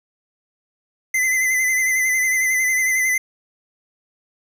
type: tone with vibrato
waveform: square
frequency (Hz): 2038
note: C7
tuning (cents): -46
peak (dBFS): -17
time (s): 1.14-3.18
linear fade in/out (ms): 5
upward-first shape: sine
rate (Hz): 11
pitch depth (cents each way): 40
effects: none